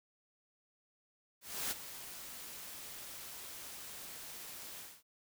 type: noise with ADSR envelope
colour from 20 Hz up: white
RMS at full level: -36 dBFS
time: 1.41-5.03 s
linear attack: 300 ms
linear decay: 25 ms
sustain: -12 dB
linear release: 240 ms
effects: none